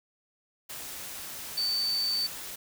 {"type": "tone in noise", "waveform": "sine", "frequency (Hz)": 4554, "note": "C#8", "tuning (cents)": 46, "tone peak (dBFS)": -26, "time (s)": [1.57, 2.27], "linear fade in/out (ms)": 10, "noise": "white", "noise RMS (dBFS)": -40, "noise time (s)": [0.69, 2.56], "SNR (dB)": 11, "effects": []}